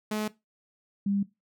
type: tone pair in turn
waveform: sawtooth / sine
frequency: 213.5 / 199.76 Hz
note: G#3 / G3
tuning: +48 / +33 cents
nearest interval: minor second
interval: 115 cents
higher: first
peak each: -24 dBFS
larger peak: neither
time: 0.11-0.28 / 1.06-1.23 s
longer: neither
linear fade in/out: 5 ms
effects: noise-tail reverb RT60 0.2 s tail -18 dB re dry